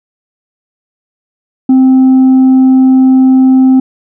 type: tone with tanh clipping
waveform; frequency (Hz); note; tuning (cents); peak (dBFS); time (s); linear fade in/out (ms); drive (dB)
triangle; 261; C4; -4; -3; 1.69-3.8; 5; 7
effects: none